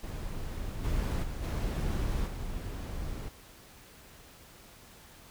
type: noise with level steps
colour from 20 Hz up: brown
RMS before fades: -37 / -30 / -37 / -31 / -37 dBFS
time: 0.03-3.29 s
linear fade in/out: 10 ms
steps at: 0.83 / 1.22 / 1.42 / 2.26 s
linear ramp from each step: 20 ms
effects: pink hiss -54 dBFS RMS until 5.3 s